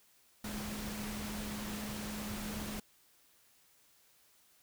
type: tone in noise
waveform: sine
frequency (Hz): 210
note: G#3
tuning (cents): +19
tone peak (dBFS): -41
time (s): 0.44-2.8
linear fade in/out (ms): 5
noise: pink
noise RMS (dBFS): -43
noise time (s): 0.44-2.8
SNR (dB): -1
effects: white hiss -67 dBFS RMS until 4.62 s